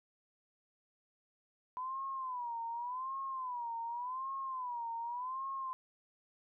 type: tone with vibrato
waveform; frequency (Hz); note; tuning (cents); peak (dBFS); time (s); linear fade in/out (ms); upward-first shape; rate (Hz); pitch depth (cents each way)
sine; 998; B5; +18; -37; 1.77-5.73; 0; sine; 0.87; 140
effects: none